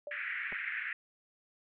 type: tone with exponential decay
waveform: sine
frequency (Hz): 586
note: D5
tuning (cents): -4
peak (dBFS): -36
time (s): 0.07-0.22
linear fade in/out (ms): 2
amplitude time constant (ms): 31
type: band-pass noise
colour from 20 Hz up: pink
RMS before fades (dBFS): -38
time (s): 0.11-0.93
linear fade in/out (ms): 2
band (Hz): 1600 to 2300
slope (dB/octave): 48
type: clicks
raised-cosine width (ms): 1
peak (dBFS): -33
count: 2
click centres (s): 0.523 / 0.528
effects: none